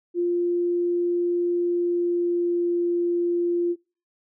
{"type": "tone with pitch glide", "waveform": "sine", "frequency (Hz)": [349.2, 347], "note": ["F4", "F4"], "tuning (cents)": [0, -11], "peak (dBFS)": -20, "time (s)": [0.14, 3.76], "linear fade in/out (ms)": 50, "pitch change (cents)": -11, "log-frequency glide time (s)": [1.57, 2.78], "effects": ["noise-tail reverb RT60 0.4 s tail -26 dB re dry"]}